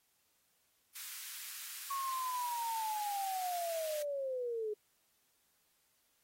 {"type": "high-pass noise", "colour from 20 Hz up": "white", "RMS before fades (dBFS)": -46, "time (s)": [0.95, 4.03], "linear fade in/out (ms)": 10, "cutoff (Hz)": 1300, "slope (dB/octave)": 24}
{"type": "linear sweep", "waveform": "sine", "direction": "down", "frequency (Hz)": [1108, 415.3], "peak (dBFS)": -35, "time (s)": [1.9, 4.74], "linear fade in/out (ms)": 10}
{"effects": ["white hiss -75 dBFS RMS until 6.23 s", "AAC 48 kbps"]}